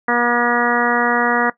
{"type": "harmonic tone", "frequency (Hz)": 240, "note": "B3", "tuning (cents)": -49, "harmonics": [1, 2, 3, 4, 5, 6, 7, 8], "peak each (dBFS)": [-22, -22, -22, -22, -22, -22, -22, -22], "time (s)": [0.08, 1.5], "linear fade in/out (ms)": 5, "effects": ["noise-tail reverb RT60 0.1 s tail -18 dB re dry"]}